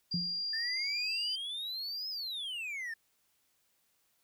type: tone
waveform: sine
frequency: 4784 Hz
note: D8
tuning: 31 cents sharp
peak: -33 dBFS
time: 0.11-1.36 s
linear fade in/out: 10 ms
type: tone with exponential decay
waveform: sine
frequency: 174.61 Hz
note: F3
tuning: in tune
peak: -29 dBFS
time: 0.14-0.43 s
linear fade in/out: 2 ms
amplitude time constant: 63 ms
type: exponential two-way sweep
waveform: triangle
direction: up then down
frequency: 1760 to 5190 to 1760 Hz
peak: -35 dBFS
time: 0.53-2.94 s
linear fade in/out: 5 ms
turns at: 2.09 s
effects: white hiss -74 dBFS RMS until 4.23 s